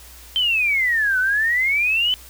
sine exponential two-way sweep, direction down then up, 3136 to 1480 to 3063 Hz, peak -16 dBFS, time 0.36-2.14 s, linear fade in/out 0 ms, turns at 1.19 s, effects added 60 Hz sine -44 dBFS peak until 2.29 s + white hiss -44 dBFS RMS until 2.29 s

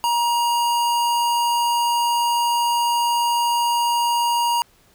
square tone, 947 Hz, A#5, 27 cents sharp, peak -18 dBFS, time 0.04-4.62 s, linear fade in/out 0 ms, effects pink hiss -56 dBFS RMS until 4.94 s

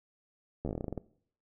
slowing click train, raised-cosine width 2 ms, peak -22 dBFS, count 13, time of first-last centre 0.65-0.977 s, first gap 12 ms, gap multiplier 1.14, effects noise-tail reverb RT60 0.6 s tail -20 dB re dry

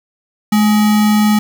sine tone with sample-and-hold, 212.5 Hz, G#3, 40 cents sharp, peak -8 dBFS, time 0.52-1.39 s, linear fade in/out 5 ms, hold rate 1050 Hz, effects none

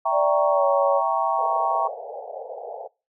sine chord, E diminished seventh, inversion none, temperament equal, 659.3 / 784 / 932.3 / 1108.7 Hz, E5 / G5 / Bb5 / Db6, 0 / 0 / 0 / 0 cents, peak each -25 dBFS, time 0.05-1.88 s, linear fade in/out 10 ms
sine tone with pitch glide, 587.3 to 562.1 Hz, D5 to C#5, 0 to +24 cents, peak -19 dBFS, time 0.11-1.02 s, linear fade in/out 50 ms, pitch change -76 cents, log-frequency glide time 0.49-0.65 s
pink band-pass noise, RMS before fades -35 dBFS, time 1.37-2.88 s, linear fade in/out 20 ms, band 450 to 830 Hz, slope 96 dB/octave
effects noise-tail reverb RT60 0.3 s tail -24 dB re dry

